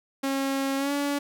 sawtooth tone with pitch glide, 272.1 to 285.1 Hz, C#4 to C#4, -32 to +49 cents, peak -21 dBFS, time 0.23-1.19 s, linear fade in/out 10 ms, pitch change +81 cents, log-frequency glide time 0.77-0.92 s, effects none

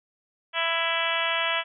harmonic tone, 331.7 Hz, E4, 11 cents sharp, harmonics 2 / 3 / 4 / 5 / 6 / 7 / 8 / 9 / 10, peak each -32 / -32 / -32 / -32 / -32 / -32 / -32 / -32 / -32 dBFS, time 0.53-1.64 s, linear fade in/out 50 ms, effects none

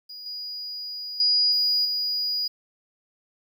triangle tone with level steps, 4900 Hz, D#8, 27 cents flat, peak -36 / -31 / -14 / -17 / -22 dBFS, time 0.09-2.48 s, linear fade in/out 10 ms, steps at 0.26 / 1.2 / 1.52 / 1.85 s, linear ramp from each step 2 ms, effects tanh soft clip ceiling -16 dBFS + 9-bit

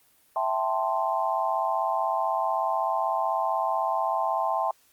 sine chord, A minor seventh, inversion second, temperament equal, 659.3 / 784 / 880 / 1046.5 Hz, E5 / G5 / A5 / C6, 0 / 0 / 0 / 0 cents, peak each -29 dBFS, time 0.36-4.71 s, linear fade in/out 2 ms, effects white hiss -62 dBFS RMS until 4.92 s + Opus 32 kbps

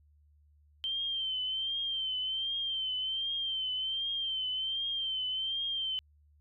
sine tone with vibrato, 3124 Hz, G7, 7 cents flat, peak -31 dBFS, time 0.84-5.99 s, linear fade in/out 0 ms, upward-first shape triangle, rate 1.3 Hz, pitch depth 68 cents each way, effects added 74 Hz sine -61 dBFS peak until 6.4 s

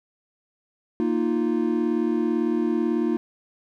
triangle chord, Bb suspended fourth, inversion none, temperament equal with one note detuned, 232.4 / 311.1 / 349.2 Hz, Bb3 / Eb4 / F4, -5 / 0 / 0 cents, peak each -23 dBFS, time 1-3.17 s, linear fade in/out 0 ms, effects none

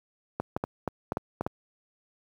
clicks, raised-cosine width 1 ms, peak -14 dBFS, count 8, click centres 0.4 / 0.565 / 0.639 / 0.877 / 1.121 / 1.171 / 1.41 / 1.465 s, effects high-pass 80 Hz 12 dB/octave + 9-bit

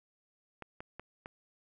clicks, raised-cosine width 0.5 ms, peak -28 dBFS, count 4, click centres 0.623 / 0.805 / 0.996 / 1.259 s, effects none

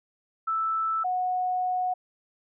sine tone pair in turn, 1318.5 / 732.8 Hz, E6 / F#5, 0 / -17 cents, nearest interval minor seventh, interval 1017 cents, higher first, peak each -24 dBFS, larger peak neither, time 0.47-1.04 / 1.04-1.94 s, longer second, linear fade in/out 10 ms, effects none

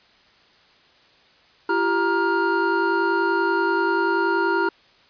triangle tone cluster, 340.5 / 390.9 / 939 / 1410 Hz, F4 / G4 / A#5 / F6, -44 / -5 / +12 / +16 cents, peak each -22 dBFS, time 1.69-4.69 s, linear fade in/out 5 ms, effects white hiss -55 dBFS RMS until 5.09 s + resampled to 11025 Hz

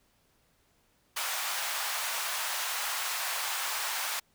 pink high-pass noise, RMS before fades -33 dBFS, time 1.16-4.2 s, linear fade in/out 10 ms, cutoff 800 Hz, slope 24 dB/octave, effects pink hiss -69 dBFS RMS until 4.34 s

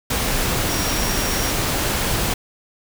sine tone in noise, 5620 Hz, F8, 10 cents sharp, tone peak -29 dBFS, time 0.69-1.51 s, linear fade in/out 5 ms, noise pink, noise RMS -21 dBFS, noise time 0.1-2.34 s, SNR -11 dB, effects none

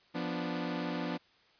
sawtooth chord, B diminished, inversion second, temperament equal, 174.61 / 246.9 / 293.7 Hz, F3 / B3 / D4, 0 / 0 / 0 cents, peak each -34 dBFS, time 0.14-1.18 s, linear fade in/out 20 ms, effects white hiss -65 dBFS RMS until 1.59 s + resampled to 11025 Hz

